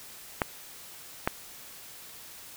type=clicks; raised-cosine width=0.5 ms; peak=-9 dBFS; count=2; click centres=0.418 / 1.275 s; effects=white hiss -47 dBFS RMS until 2.56 s